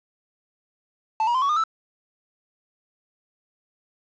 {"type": "tone with pitch steps", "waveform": "triangle", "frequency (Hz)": [880, 954.1, 1034.5, 1121.6, 1216.1, 1318.5], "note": ["A5", "A#5", "C6", "C#6", "D#6", "E6"], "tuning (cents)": [0, 40, -20, 20, -40, 0], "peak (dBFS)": -17, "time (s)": [1.2, 1.638], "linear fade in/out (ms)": 2, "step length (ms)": 73, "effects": ["resampled to 16000 Hz", "8-bit"]}